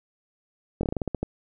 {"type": "slowing click train", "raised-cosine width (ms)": 2, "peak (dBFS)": -13, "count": 10, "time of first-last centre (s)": [0.81, 1.23], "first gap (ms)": 22, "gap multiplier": 1.18, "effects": []}